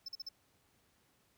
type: tone bursts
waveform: triangle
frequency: 5274 Hz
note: E8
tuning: in tune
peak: -39 dBFS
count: 4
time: 0.06-0.289 s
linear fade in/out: 5 ms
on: 25 ms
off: 43 ms
effects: pink hiss -72 dBFS RMS until 1.37 s + high-pass 60 Hz 12 dB/octave